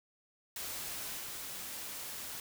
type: noise with level steps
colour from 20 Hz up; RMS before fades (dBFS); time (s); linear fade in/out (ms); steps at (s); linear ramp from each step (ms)
white; -41 / -43; 0.56-2.4; 2; 1.18; 20
effects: none